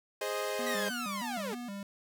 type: chord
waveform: sawtooth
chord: Ab major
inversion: none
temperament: equal with one note detuned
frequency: 413.9 / 523.3 / 622.3 Hz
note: Ab4 / C5 / Eb5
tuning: -6 / 0 / 0 cents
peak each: -33 dBFS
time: 0.21-0.89 s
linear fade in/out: 5 ms
type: tone with vibrato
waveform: square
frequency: 220 Hz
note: A3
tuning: in tune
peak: -39 dBFS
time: 0.59-1.83 s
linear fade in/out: 2 ms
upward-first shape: square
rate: 3.2 Hz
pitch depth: 170 cents each way
type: linear sweep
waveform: sawtooth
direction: down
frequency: 1975.5 to 374.4 Hz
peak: -32 dBFS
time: 0.66-1.55 s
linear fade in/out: 10 ms
effects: none